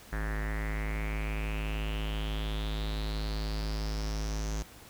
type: tone with low-pass filter sweep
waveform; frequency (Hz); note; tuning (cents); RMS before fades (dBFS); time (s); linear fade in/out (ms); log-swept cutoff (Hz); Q
square; 53; G#1; +36; -33; 0.12-4.63; 10; 1700 to 6400; 6
effects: pink hiss -52 dBFS RMS until 4.89 s